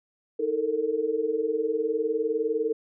sine tone cluster, 316.1 / 438.2 / 458 Hz, D#4 / A4 / A#4, +27 / -7 / -31 cents, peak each -33 / -28 / -26 dBFS, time 0.39-2.73 s, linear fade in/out 10 ms, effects none

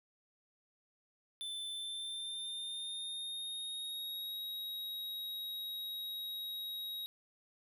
square tone with pitch glide, 3529 to 3804 Hz, A7 to A#7, +4 to +34 cents, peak -40 dBFS, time 1.41-7.06 s, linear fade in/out 0 ms, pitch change +130 cents, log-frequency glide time 1.71-4.39 s, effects none

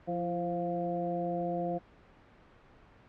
harmonic tone with a mistuned harmonic, 174.61 Hz, F3, in tune, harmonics 1 / 2 / 3 / 4, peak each -36 / -37 / -36 / -35 dBFS, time 0.07-1.79 s, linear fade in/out 20 ms, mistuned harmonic 2, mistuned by -47 cents, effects pink hiss -58 dBFS RMS until 3.08 s + low-pass 2000 Hz 12 dB/octave

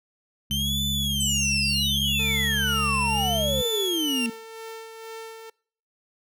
harmonic tone, 69.3 Hz, C#2, in tune, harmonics 1 / 2 / 3, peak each -31 / -31 / -31 dBFS, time 0.5-3.62 s, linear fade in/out 10 ms
40% pulse tone with vibrato, 3066 Hz, G7, 39 cents flat, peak -24 dBFS, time 0.51-4.26 s, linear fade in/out 0 ms, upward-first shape sine, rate 0.71 Hz, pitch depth 230 cents each way
sine exponential sweep, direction down, 8170 to 224.9 Hz, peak -25 dBFS, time 1.2-4.3 s, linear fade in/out 5 ms
sawtooth tone with tremolo, 448.6 Hz, A4, 34 cents sharp, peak -31 dBFS, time 2.19-5.5 s, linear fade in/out 5 ms, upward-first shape sine, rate 2.1 Hz, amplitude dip 45%
effects noise-tail reverb RT60 0.5 s tail -25 dB re dry

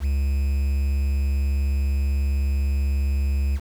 triangle tone with quantisation, 69.3 Hz, C#2, in tune, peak -17 dBFS, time 0-3.6 s, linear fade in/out 50 ms, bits 7, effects none

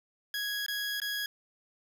20% pulse tone with dropouts, 1661.2 Hz, G#6, in tune, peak -27 dBFS, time 0.34-1.26 s, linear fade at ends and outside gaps 2 ms, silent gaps 0.663-0.682 / 1.001-1.017 s, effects none

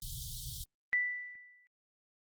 pink band-stop noise, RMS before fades -42 dBFS, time 0.02-0.64 s, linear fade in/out 2 ms, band 150 to 3200 Hz, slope 96 dB/octave
sine tone with exponential decay, 1975.5 Hz, B6, in tune, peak -25 dBFS, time 0.93-1.67 s, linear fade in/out 0 ms, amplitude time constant 160 ms
effects Opus 24 kbps

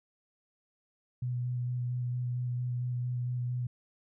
sine tone with vibrato, 123.47 Hz, B2, in tune, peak -30 dBFS, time 1.22-3.67 s, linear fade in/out 5 ms, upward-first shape square, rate 4.4 Hz, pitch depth 11 cents each way, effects none

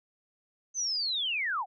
sine linear sweep, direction down, 6272 to 685 Hz, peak -28 dBFS, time 0.74-1.66 s, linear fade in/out 50 ms, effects none

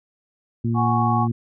harmonic tone, 116.2 Hz, A#2, 5 cents flat, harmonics 1 / 2 / 3, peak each -21 / -23 / -32 dBFS, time 0.64-1.32 s, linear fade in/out 10 ms
sine chord, F# suspended second, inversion none, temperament equal, 740 / 830.6 / 1108.7 Hz, F#5 / G#5 / C#6, 0 / 0 / 0 cents, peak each -26 / -23 / -23 dBFS, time 0.74-1.28 s, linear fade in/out 50 ms
effects none

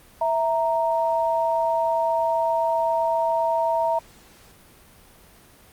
sine tone pair together, 657.6 / 930 Hz, E5 / A#5, -4 / -4 cents, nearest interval tritone, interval 600 cents, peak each -22 dBFS, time 0.21-3.99 s, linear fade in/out 5 ms, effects pink hiss -51 dBFS RMS until 5.72 s + Opus 32 kbps

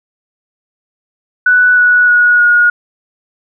sine tone with pitch steps, 1484 / 1469.5 / 1455.1 / 1440.9 Hz, F#6 / F#6 / F#6 / F#6, +5 / -12 / -29 / -46 cents, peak -5 dBFS, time 1.46-2.7 s, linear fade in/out 5 ms, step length 310 ms, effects none

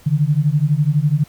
sine beating tone pair, 142.6 / 154.6 Hz, C#3 / D#3, +49 / -11 cents, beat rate 12 Hz, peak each -16 dBFS, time 0.06-1.24 s, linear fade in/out 10 ms, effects pink hiss -48 dBFS RMS until 1.28 s

